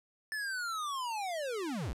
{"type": "linear sweep", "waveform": "square", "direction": "down", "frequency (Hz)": [1763, 40.04], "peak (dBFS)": -35, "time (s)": [0.32, 1.93], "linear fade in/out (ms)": 0, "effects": ["low-pass 11000 Hz 12 dB/octave"]}